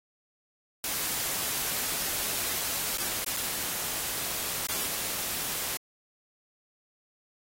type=noise with dropouts; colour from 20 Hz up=white; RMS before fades=-31 dBFS; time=0.84-5.77 s; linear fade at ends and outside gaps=1 ms; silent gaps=2.974-2.982 / 3.245-3.264 / 3.366-3.37 / 4.669-4.687 s; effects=AAC 48 kbps